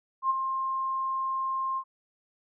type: tone with ADSR envelope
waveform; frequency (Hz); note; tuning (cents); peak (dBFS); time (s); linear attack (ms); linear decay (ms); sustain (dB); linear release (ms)
sine; 1060; C6; +22; -20; 0.22-1.84; 80; 22; -7; 68
effects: none